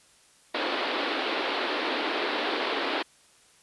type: band-pass noise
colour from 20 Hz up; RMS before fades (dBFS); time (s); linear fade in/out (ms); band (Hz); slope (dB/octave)
pink; -29; 0.54-3.03; 10; 270 to 4300; 48
effects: white hiss -59 dBFS RMS until 3.62 s + resampled to 24000 Hz